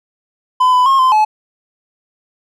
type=tone with pitch steps; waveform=triangle; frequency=1012 / 1001 / 1077 / 1033 / 858 Hz; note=B5 / B5 / C6 / C6 / A5; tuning=+42 / +23 / +50 / -22 / -44 cents; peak=-6 dBFS; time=0.6-1.25 s; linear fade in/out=10 ms; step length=130 ms; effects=none